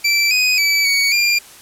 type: tone with pitch steps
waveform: 25% pulse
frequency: 2334 / 2501 / 2302 / 2243 / 2393 Hz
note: D7 / D#7 / D7 / C#7 / D7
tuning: -11 / +8 / -35 / +20 / +32 cents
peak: -9 dBFS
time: 0.04-1.39 s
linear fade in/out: 10 ms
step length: 270 ms
effects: white hiss -41 dBFS RMS until 1.61 s + low-pass 12000 Hz 12 dB/octave